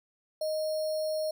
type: tone with sample-and-hold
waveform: sine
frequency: 622.3 Hz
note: D#5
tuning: in tune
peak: -28 dBFS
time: 0.41-1.31 s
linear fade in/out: 5 ms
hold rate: 4900 Hz
effects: none